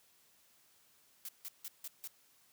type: noise bursts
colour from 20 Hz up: blue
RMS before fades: -44 dBFS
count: 5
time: 1.25-2.075 s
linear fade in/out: 2 ms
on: 37 ms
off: 160 ms
effects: white hiss -68 dBFS RMS until 2.52 s + high-pass 60 Hz 12 dB/octave